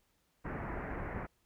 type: low-pass noise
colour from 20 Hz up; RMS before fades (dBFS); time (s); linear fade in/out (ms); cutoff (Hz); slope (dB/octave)
pink; -40; 0.44-1.27; 20; 2100; 48
effects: pink hiss -75 dBFS RMS until 1.45 s